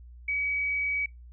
sine tone, 2272 Hz, C#7, 42 cents sharp, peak -26 dBFS, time 0.28-1.06 s, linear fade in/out 5 ms, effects noise-tail reverb RT60 0.2 s tail -24 dB re dry + added 60 Hz sine -45 dBFS peak until 1.32 s

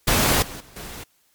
pink noise with level steps, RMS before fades -18 / -36 / -48 / -36 dBFS, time 0.07-1.04 s, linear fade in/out 10 ms, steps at 0.42 / 0.6 / 0.76 s, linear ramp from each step 5 ms, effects white hiss -63 dBFS RMS until 1.34 s + MP3 96 kbps

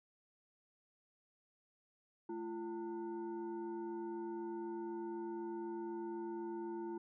sine tone with frequency modulation, 342 Hz, F4, 36 cents flat, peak -40 dBFS, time 2.29-6.98 s, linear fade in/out 5 ms, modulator 560 Hz, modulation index 0.71, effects none

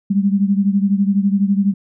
sine beating tone pair, 196 / 208 Hz, G3 / G#3, 0 / +3 cents, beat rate 12 Hz, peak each -14 / -18 dBFS, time 0.1-1.74 s, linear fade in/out 10 ms, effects none

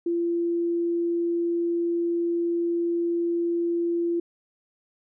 sine tone, 341.5 Hz, F4, 39 cents flat, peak -22 dBFS, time 0.06-4.2 s, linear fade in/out 5 ms, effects none

